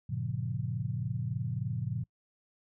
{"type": "chord", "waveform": "sine", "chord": "G half-diminished seventh", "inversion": "none", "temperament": "just", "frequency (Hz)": [98, 117.6, 141.12, 176.4], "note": ["G2", "Bb2", "Db3", "F3"], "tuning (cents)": [0, 16, 31, 18], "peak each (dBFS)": [-40, -34, -36, -40], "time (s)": [0.09, 2.04], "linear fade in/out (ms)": 10, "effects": ["noise-tail reverb RT60 0.1 s tail -25 dB re dry"]}